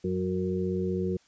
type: harmonic tone with a mistuned harmonic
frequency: 92.5 Hz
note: F#2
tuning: in tune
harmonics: 1 / 2 / 4 / 5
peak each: -35 / -30 / -30 / -35 dBFS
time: 0.04-1.17 s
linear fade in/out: 5 ms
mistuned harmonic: 4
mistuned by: -15 cents
effects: white hiss -63 dBFS RMS until 1.27 s + resampled to 16000 Hz